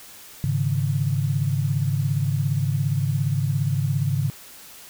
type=chord; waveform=sine; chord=Ab suspended fourth; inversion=none; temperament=just; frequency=103.83 / 138.43 / 155.74 Hz; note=Ab2 / Db3 / Eb3; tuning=0 / -2 / +2 cents; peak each=-25 / -22 / -27 dBFS; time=0.44-4.3 s; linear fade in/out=0 ms; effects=white hiss -44 dBFS RMS until 4.89 s